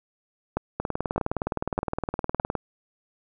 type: two click trains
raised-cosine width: 1 ms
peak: -12 / -10 dBFS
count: 35 / 4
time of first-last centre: 0.8-2.553 / 0.57-2.399 s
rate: 19.4 / 1.64 Hz
effects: none